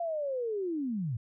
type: linear sweep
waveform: sine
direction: down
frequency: 695 to 104.2 Hz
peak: -30 dBFS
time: 0-1.17 s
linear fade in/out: 5 ms
effects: none